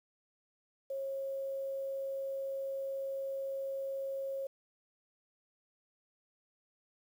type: tone with quantisation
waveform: sine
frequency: 543 Hz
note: C#5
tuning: 36 cents flat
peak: -35 dBFS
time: 0.9-4.47 s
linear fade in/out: 5 ms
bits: 10
effects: none

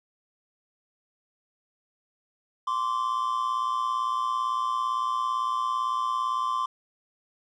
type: tone pair together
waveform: triangle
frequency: 1042 / 1159.8 Hz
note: C6 / D6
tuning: -7 / -22 cents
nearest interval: major second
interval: 185 cents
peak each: -25 / -27 dBFS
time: 2.67-6.66 s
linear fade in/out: 5 ms
effects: resampled to 22050 Hz + 10-bit

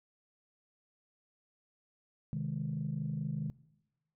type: chord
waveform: sine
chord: Ab major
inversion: first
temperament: equal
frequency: 130.81 / 155.56 / 207.7 Hz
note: C3 / Eb3 / Ab3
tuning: 0 / 0 / 0 cents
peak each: -38 / -35 / -39 dBFS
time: 2.33-3.5 s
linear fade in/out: 0 ms
effects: noise-tail reverb RT60 1.0 s tail -22 dB re dry + tanh soft clip ceiling -26 dBFS

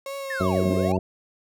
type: tone with vibrato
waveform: 35% pulse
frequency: 544 Hz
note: C#5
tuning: 33 cents flat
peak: -29 dBFS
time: 0.06-0.92 s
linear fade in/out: 2 ms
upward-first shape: triangle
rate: 2.5 Hz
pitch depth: 38 cents each way
type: linear two-way sweep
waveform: triangle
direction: down then up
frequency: 1847 to 155.56 to 925 Hz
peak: -26 dBFS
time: 0.3-0.97 s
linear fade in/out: 5 ms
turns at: 0.67 s
type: harmonic tone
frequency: 93.3 Hz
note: F#2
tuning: 15 cents sharp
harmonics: 1 / 2 / 3 / 4 / 5 / 6 / 7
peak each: -27 / -25 / -31 / -27 / -33 / -33 / -30 dBFS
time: 0.4-0.99 s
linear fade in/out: 5 ms
effects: none

